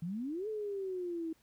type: exponential two-way sweep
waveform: sine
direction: up then down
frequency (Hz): 158.9 to 439.5 to 319.4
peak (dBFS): -35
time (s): 0.02-1.33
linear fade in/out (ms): 5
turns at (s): 0.48
effects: pink hiss -70 dBFS RMS until 1.42 s